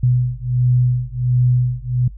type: beating tone pair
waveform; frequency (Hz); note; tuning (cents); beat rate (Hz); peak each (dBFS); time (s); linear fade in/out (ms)
sine; 123.7 / 125.1; B2 / B2; +3 / +23; 1.4; -17; 0.03-2.08; 5
effects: noise-tail reverb RT60 0.1 s tail -19 dB re dry + added 50 Hz sine -32 dBFS peak until 2.17 s